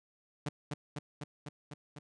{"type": "tone with echo", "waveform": "sawtooth", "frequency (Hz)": 146.83, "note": "D3", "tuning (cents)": 0, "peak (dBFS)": -29, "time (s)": [0.46, 0.49], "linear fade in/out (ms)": 5, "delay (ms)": 250, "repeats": 6, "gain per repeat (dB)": -2, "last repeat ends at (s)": 1.99, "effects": ["resampled to 22050 Hz"]}